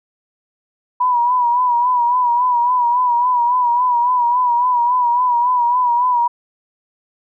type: tone with vibrato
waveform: sine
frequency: 976 Hz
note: B5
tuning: 21 cents flat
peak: -12 dBFS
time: 1-6.28 s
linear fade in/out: 10 ms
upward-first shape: sine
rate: 3.6 Hz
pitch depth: 56 cents each way
effects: none